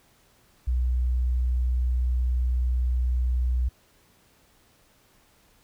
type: tone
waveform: sine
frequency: 61.9 Hz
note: B1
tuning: 5 cents sharp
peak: -21 dBFS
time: 0.67-3.69 s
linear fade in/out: 10 ms
effects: pink hiss -61 dBFS RMS until 5.63 s